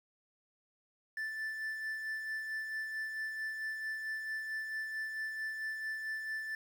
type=tone with tremolo; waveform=triangle; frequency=1760 Hz; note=A6; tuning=in tune; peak=-33 dBFS; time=1.17-6.55 s; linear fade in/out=2 ms; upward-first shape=sine; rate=4.5 Hz; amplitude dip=40%; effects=10-bit